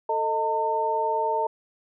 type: tone cluster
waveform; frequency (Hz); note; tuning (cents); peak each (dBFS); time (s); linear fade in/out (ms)
sine; 443.1 / 625 / 905; A4 / D#5 / A5; +12 / +8 / +48; -28 / -29 / -24; 0.09-1.47; 5
effects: none